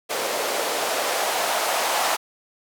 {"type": "noise with band-pass filter sweep", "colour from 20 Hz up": "blue", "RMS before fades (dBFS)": -24, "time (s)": [0.09, 2.17], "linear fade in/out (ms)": 20, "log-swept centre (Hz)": [490, 760], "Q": 2.1, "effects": []}